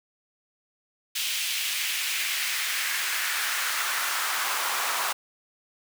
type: noise with high-pass filter sweep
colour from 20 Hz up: pink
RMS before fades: -28 dBFS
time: 1.15-5.13 s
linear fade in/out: 10 ms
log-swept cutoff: 3000 to 950 Hz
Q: 1.8
effects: none